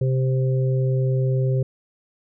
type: harmonic tone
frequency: 130.81 Hz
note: C3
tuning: in tune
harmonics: 1 / 3 / 4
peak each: -18 / -28 / -30 dBFS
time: 0.01-1.63 s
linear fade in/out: 5 ms
effects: none